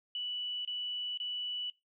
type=tone bursts; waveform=sine; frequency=2960 Hz; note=F#7; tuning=in tune; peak=-34 dBFS; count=3; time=0.15-1.7 s; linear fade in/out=2 ms; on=500 ms; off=25 ms; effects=noise-tail reverb RT60 0.2 s tail -20 dB re dry